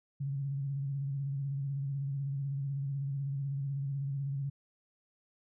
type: tone with vibrato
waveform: sine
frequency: 138.59 Hz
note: C#3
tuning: in tune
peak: -32 dBFS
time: 0.2-4.5 s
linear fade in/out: 10 ms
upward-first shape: square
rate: 16 Hz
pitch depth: 38 cents each way
effects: none